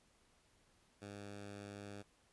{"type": "tone", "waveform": "10% pulse", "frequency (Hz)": 101.5, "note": "G#2", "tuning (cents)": -39, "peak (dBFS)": -40, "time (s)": [1.01, 2.03], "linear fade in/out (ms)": 20, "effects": ["pink hiss -72 dBFS RMS until 2.32 s", "resampled to 24000 Hz"]}